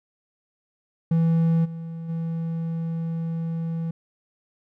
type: tone with level steps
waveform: triangle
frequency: 164.81 Hz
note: E3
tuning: in tune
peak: -15 / -29 / -23 dBFS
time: 1.11-3.91 s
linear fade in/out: 5 ms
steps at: 1.64 / 2.08 s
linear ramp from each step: 20 ms
effects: none